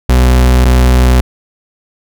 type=tone pair in turn; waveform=40% pulse; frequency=62.5 / 62.5 Hz; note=B1 / B1; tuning=+21 / +21 cents; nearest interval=unison; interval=0 cents; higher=neither; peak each=-4 dBFS; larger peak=neither; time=0.09-0.65 / 0.65-1.21 s; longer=neither; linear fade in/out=5 ms; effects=none